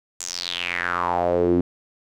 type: tone with band-pass filter sweep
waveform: sawtooth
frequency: 87.9 Hz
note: F2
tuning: 12 cents sharp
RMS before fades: -23 dBFS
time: 0.2-1.61 s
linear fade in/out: 5 ms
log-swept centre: 7400 to 280 Hz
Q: 5.1
effects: none